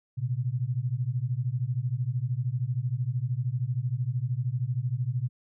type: beating tone pair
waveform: sine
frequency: 118 / 131 Hz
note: A#2 / C3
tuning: +22 / +2 cents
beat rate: 13 Hz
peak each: -29 dBFS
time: 0.17-5.29 s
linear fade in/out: 20 ms
effects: none